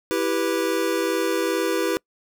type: chord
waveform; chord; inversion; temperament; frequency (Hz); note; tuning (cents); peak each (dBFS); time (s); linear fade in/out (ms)
square; E minor; none; equal with one note detuned; 329.6 / 392 / 489.9; E4 / G4 / B4; 0 / 0 / -14; -26; 0.11-1.97; 0
effects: noise-tail reverb RT60 0.1 s tail -26 dB re dry